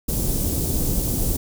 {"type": "band-stop noise", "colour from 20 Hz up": "pink", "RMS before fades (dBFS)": -22, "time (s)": [0.08, 1.37], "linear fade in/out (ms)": 10, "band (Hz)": [340, 8800], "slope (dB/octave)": 12, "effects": []}